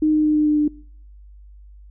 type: tone with pitch steps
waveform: sine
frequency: 308.1 / 306.1 / 304.2 / 302.3 / 300.4 / 298.5 Hz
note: D#4 / D#4 / D#4 / D#4 / D4 / D4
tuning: -17 / -28 / -39 / -50 / +39 / +28 cents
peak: -14 dBFS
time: 0.02-0.68 s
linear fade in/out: 5 ms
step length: 110 ms
effects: noise-tail reverb RT60 0.6 s tail -25 dB re dry + added 50 Hz sine -41 dBFS peak until 1.9 s